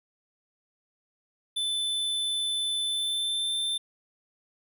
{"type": "tone with pitch glide", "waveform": "square", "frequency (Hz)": [3517, 3562], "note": ["A7", "A7"], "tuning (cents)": [-1, 21], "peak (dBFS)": -27, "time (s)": [1.56, 3.78], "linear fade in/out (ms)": 10, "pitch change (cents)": 22, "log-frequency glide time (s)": [2.84, 3.55], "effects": []}